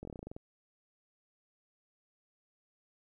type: slowing click train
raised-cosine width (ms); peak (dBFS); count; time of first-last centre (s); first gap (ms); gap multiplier
2; -30; 11; 0.03-0.365; 21; 1.1
effects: 12-bit